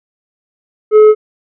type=tone with tanh clipping; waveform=triangle; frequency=428 Hz; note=A4; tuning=48 cents flat; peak=-3 dBFS; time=0.91-1.15 s; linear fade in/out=50 ms; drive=9 dB; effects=none